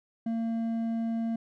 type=tone with hard clipping; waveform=sine; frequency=227.9 Hz; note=A#3; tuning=39 cents flat; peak=-29 dBFS; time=0.26-1.36 s; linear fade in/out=5 ms; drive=5 dB; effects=none